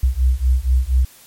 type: beating tone pair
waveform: sine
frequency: 61.74 / 65.94 Hz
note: B1 / C2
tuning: 0 / +14 cents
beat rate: 4.2 Hz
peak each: -16 dBFS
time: 0.03-1.05 s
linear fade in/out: 5 ms
effects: white hiss -46 dBFS RMS until 1.26 s + MP3 64 kbps